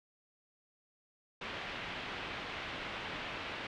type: low-pass noise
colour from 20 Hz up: white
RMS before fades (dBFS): -42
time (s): 1.41-3.67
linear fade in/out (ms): 5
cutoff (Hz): 3100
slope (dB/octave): 24
effects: none